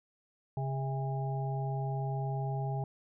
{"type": "harmonic tone with a mistuned harmonic", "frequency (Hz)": 135.6, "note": "C#3", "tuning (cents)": -38, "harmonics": [1, 3, 5, 6], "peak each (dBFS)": [-32, -43, -44, -40], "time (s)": [0.57, 2.84], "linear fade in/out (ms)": 2, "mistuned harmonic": 5, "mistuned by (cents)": -55, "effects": []}